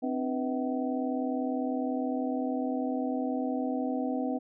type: tone cluster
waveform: sine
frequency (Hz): 258.1 / 298 / 491.8 / 646 / 756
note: C4 / D4 / B4 / E5 / F#5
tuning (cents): -23 / +25 / -7 / -35 / +37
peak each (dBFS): -30 / -36 / -37 / -38 / -38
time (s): 0.02-4.39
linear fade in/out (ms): 20
effects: none